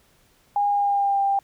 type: tone with pitch glide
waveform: sine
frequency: 815 to 792.7 Hz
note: G#5 to G5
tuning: -33 to +19 cents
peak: -18 dBFS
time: 0.56-1.39 s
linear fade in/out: 2 ms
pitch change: -48 cents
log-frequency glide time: 0.69-1.21 s
effects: pink hiss -60 dBFS RMS until 1.43 s